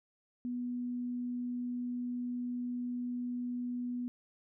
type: tone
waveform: sine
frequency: 245.2 Hz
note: B3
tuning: 12 cents flat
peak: -34 dBFS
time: 0.45-4.08 s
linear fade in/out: 0 ms
effects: none